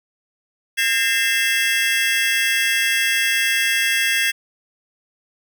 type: tone cluster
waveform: square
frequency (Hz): 1612 / 1824 / 2078 / 2669 / 3312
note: G6 / A#6 / C7 / E7 / G#7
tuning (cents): +48 / -38 / -12 / +21 / -5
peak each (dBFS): -24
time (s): 0.77-4.32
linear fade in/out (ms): 20
effects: none